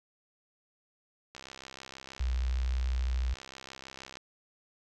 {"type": "click train", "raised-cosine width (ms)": 0.2, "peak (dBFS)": -27, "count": 188, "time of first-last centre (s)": [1.35, 4.171], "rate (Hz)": 66.3}
{"type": "tone", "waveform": "sine", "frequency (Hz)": 61.74, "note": "B1", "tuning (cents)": 0, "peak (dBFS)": -27, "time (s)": [2.2, 3.34], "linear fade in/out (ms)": 5}
{"effects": []}